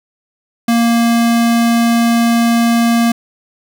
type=tone; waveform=square; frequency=233.1 Hz; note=A#3; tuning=in tune; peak=-10 dBFS; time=0.68-3.12 s; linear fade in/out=5 ms; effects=none